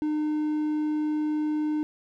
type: tone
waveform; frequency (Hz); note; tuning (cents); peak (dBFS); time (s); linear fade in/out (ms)
triangle; 303.9; D#4; -41; -22; 0.02-1.83; 0
effects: none